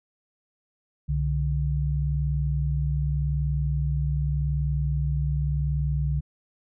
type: tone pair together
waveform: sine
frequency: 64.95 / 145.8 Hz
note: C2 / D3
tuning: -12 / -12 cents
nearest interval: octave + major second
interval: 1400 cents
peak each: -25 / -25 dBFS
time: 1.08-6.21 s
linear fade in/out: 20 ms
effects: none